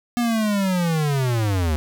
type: linear sweep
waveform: square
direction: down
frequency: 243.4 to 73.42 Hz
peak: -19 dBFS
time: 0.17-1.76 s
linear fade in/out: 0 ms
effects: 9-bit